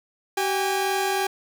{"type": "tone pair together", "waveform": "sawtooth", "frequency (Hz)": [384, 811], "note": ["G4", "G#5"], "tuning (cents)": [-36, -41], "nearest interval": "octave + minor second", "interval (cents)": 1295, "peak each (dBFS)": -21, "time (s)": [0.37, 1.27], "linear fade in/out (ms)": 5, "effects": []}